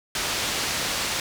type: low-pass noise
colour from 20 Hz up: white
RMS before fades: -27 dBFS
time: 0.15-1.2 s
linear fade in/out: 2 ms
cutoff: 5900 Hz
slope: 12 dB/octave
effects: none